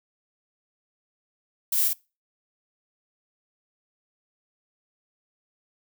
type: noise with echo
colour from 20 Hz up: violet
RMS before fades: -24 dBFS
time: 1.72-1.88 s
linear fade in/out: 5 ms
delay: 53 ms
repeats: 1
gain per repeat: -2 dB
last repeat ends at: 1.933 s
effects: noise-tail reverb RT60 0.3 s tail -24 dB re dry